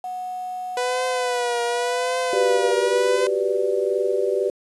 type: tone with pitch glide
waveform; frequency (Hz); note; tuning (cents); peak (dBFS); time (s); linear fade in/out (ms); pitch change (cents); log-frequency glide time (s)
sine; 734 to 697.6; F#5 to F5; -14 to -2; -27; 0.04-2.72; 2; -88; 0.93-1.8
type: tone with vibrato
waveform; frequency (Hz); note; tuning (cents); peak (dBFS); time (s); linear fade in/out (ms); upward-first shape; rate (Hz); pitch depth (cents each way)
sawtooth; 493.9; B4; 0; -18; 0.77-3.27; 2; triangle; 0.88; 67
type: chord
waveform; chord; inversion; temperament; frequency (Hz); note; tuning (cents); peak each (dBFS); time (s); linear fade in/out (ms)
sine; G major seventh; third; equal; 370 / 392 / 493.9 / 587.3; F#4 / G4 / B4 / D5; 0 / 0 / 0 / 0; -28 / -22 / -24 / -26; 2.33-4.5; 2
effects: resampled to 24000 Hz + 8-bit